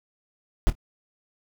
brown noise with echo, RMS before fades -17 dBFS, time 0.67-0.7 s, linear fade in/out 0 ms, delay 26 ms, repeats 2, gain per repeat -15 dB, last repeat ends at 0.752 s, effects none

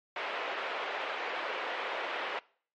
pink band-pass noise, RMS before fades -36 dBFS, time 0.16-2.39 s, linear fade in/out 2 ms, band 460 to 3000 Hz, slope 24 dB/octave, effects noise-tail reverb RT60 0.5 s tail -23 dB re dry + MP3 48 kbps

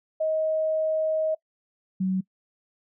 sine tone pair in turn, 630 / 187.95 Hz, D#5 / F#3, +21 / +27 cents, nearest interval octave + major sixth, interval 2094 cents, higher first, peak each -22 dBFS, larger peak neither, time 0.2-1.35 / 2-2.21 s, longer first, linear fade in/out 10 ms, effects noise-tail reverb RT60 0.1 s tail -23 dB re dry

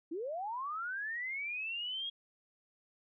sine linear sweep, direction up, 300 to 3300 Hz, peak -36 dBFS, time 0.11-2.1 s, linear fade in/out 10 ms, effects none

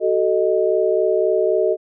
sine chord, D# diminished, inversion first, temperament equal with one note detuned, 376.2 / 440 / 622.3 Hz, F#4 / A4 / D#5, +29 / 0 / 0 cents, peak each -19 dBFS, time 0-1.77 s, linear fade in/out 50 ms, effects none

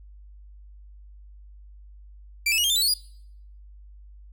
sawtooth tone with pitch steps, 2349 / 2606 / 2892 / 3209 / 3560 / 3951 / 4383 / 4864 Hz, D7 / E7 / F#7 / G7 / A7 / B7 / C#8 / D#8, 0 / -20 / -40 / +40 / +20 / 0 / -20 / -40 cents, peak -17 dBFS, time 2.46-2.94 s, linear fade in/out 5 ms, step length 60 ms, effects noise-tail reverb RT60 0.7 s tail -25 dB re dry + added 50 Hz sine -44 dBFS peak until 4.32 s

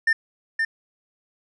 triangle tone with echo, 1799 Hz, A6, 38 cents sharp, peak -14 dBFS, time 0.07-0.13 s, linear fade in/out 5 ms, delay 520 ms, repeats 1, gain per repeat -4 dB, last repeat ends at 0.65 s, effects resampled to 22050 Hz

